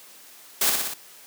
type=noise with echo; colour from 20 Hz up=white; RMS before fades=-21 dBFS; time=0.61-0.7 s; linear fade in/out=5 ms; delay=60 ms; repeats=4; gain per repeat=-3 dB; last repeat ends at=0.94 s; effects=white hiss -48 dBFS RMS until 1.26 s + high-pass 200 Hz 12 dB/octave